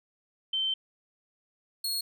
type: tone pair in turn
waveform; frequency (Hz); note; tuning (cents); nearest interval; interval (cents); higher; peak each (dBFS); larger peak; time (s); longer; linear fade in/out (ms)
sine / sawtooth; 3100 / 4317; G7 / C#8; -20 / -47; tritone; 573; second; -26; neither; 0.53-0.74 / 1.84-2.01; first; 5
effects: none